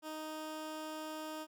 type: tone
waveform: 15% pulse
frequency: 311.1 Hz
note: D#4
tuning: in tune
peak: -35 dBFS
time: 0.02-1.47 s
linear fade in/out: 50 ms
effects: none